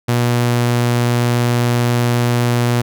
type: tone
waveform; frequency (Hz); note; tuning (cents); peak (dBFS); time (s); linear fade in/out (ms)
sawtooth; 120.5; B2; -42; -9; 0.08-2.82; 10
effects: none